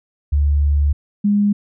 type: tone pair in turn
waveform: sine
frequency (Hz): 72.4 / 204.8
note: D2 / G#3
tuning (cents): -24 / -24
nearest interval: octave + tritone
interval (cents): 1800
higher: second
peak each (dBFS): -12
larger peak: neither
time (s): 0.32-0.93 / 1.24-1.53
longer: first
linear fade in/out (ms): 10
effects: none